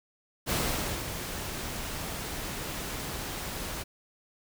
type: noise with ADSR envelope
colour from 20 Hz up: pink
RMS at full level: -28 dBFS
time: 0.46-3.84 s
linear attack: 46 ms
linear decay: 540 ms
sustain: -8 dB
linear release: 20 ms
effects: none